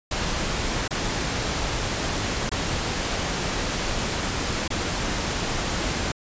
pink noise with dropouts, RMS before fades -26 dBFS, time 0.11-6.12 s, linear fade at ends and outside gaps 5 ms, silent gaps 0.879-0.907 / 2.494-2.515 / 4.679-4.703 s, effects resampled to 16000 Hz

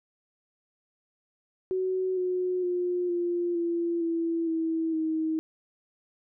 sine tone with pitch steps, 373.3 / 364.8 / 356.4 / 348.3 / 340.3 / 332.6 / 325 / 317.6 Hz, F#4 / F#4 / F4 / F4 / F4 / E4 / E4 / D#4, +15 / -24 / +35 / -5 / -45 / +16 / -24 / +36 cents, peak -25 dBFS, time 1.71-5.39 s, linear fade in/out 0 ms, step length 460 ms, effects none

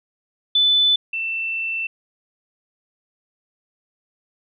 sine tone pair in turn, 3500 / 2675 Hz, A7 / E7, -10 / +25 cents, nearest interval perfect fourth, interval 465 cents, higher first, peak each -13 / -22 dBFS, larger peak first, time 0.55-0.96 / 1.13-1.87 s, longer second, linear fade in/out 5 ms, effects none

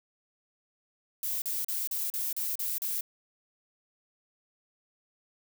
violet noise bursts, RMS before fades -32 dBFS, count 8, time 1.23-3.009 s, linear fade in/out 2 ms, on 190 ms, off 37 ms, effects none

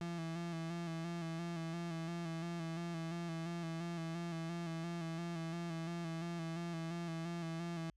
35% pulse tone with vibrato, 167.2 Hz, E3, 25 cents sharp, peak -38 dBFS, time 0.01-7.9 s, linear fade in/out 2 ms, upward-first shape square, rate 2.9 Hz, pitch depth 36 cents each way, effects added 50 Hz sine -70 dBFS peak until 7.96 s + low-pass 7000 Hz 12 dB/octave

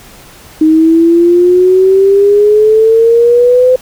sine exponential sweep, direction up, 311.1 to 513 Hz, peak -3 dBFS, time 0.61-3.76 s, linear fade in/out 5 ms, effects pink hiss -36 dBFS RMS until 3.81 s

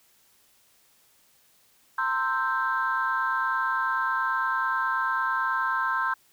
sine chord, C dominant seventh, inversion third, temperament equal with one note detuned, 917.4 / 1046.5 / 1318.5 / 1568 Hz, Bb5 / C6 / E6 / G6, -28 / 0 / 0 / 0 cents, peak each -32 / -27 / -30 / -27 dBFS, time 1.98-6.14 s, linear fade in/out 5 ms, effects tanh soft clip ceiling -15 dBFS + white hiss -62 dBFS RMS until 6.32 s

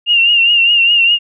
sine tone with vibrato, 2794 Hz, F7, in tune, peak -7 dBFS, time 0.06-1.19 s, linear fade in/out 50 ms, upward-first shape triangle, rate 4.9 Hz, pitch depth 63 cents each way, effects none

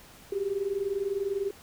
sine tone pair together, 381.3 / 401.3 Hz, G4 / G4, -48 / +41 cents, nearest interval minor second, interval 89 cents, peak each -32 / -29 dBFS, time 0.32-1.51 s, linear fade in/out 5 ms, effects pink hiss -52 dBFS RMS until 1.62 s

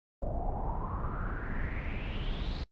brown noise with low-pass filter sweep, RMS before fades -34 dBFS, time 0.22-2.64 s, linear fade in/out 5 ms, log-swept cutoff 610 to 4300 Hz, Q 5.8, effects noise-tail reverb RT60 0.1 s tail -22 dB re dry + Opus 24 kbps

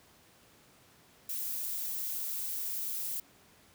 violet noise, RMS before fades -36 dBFS, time 1.29-3.2 s, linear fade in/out 5 ms, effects pink hiss -61 dBFS RMS until 3.74 s + high-pass 80 Hz 12 dB/octave

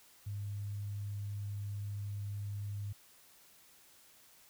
sine tone, 101.9 Hz, G#2, 32 cents flat, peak -37 dBFS, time 0.26-2.93 s, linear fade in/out 10 ms, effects white hiss -62 dBFS RMS until 4.49 s

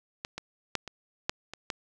clicks, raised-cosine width 0.2 ms, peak -17 / -19 / -10 / -22 / -9 / -22 / -14 dBFS, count 7, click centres 0.249 / 0.38 / 0.753 / 0.877 / 1.295 / 1.536 / 1.702 s, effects none

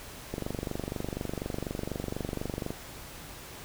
click train, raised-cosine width 2 ms, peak -19 dBFS, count 58, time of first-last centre 0.34-2.705 s, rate 24.1 Hz, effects pink hiss -45 dBFS RMS until 3.64 s

